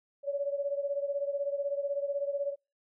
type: beating tone pair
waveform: sine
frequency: 561 / 577 Hz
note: C#5 / D5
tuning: +21 / -31 cents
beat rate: 16 Hz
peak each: -31 / -35 dBFS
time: 0.23-2.56 s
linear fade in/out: 50 ms
effects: noise-tail reverb RT60 0.3 s tail -26 dB re dry